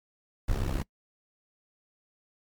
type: noise with amplitude modulation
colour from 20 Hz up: brown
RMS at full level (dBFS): -25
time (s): 0.48-0.83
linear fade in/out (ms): 10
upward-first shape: sine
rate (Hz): 66.2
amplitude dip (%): 85
effects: noise-tail reverb RT60 0.1 s tail -24 dB re dry + MP3 96 kbps